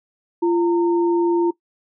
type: tone pair together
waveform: sine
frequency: 343.6 / 917.3 Hz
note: F4 / A#5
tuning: -28 / -28 cents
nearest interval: octave + perfect fourth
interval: 1700 cents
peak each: -15 / -25 dBFS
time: 0.42-1.51 s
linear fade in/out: 10 ms
effects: noise-tail reverb RT60 0.1 s tail -19 dB re dry